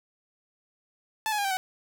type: tone with pitch steps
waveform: sawtooth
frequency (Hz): 874 / 841.3 / 809.8 / 779.5 / 750.4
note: A5 / G#5 / G#5 / G5 / F#5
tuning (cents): -12 / +22 / -44 / -10 / +24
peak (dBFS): -22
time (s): 1.26-1.57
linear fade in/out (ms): 0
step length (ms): 62
effects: none